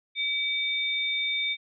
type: tone pair together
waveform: sine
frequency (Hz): 2288 / 3626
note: D7 / A#7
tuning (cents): -46 / -49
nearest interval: minor sixth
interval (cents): 797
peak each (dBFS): -28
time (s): 0.15-1.57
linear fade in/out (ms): 50
effects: none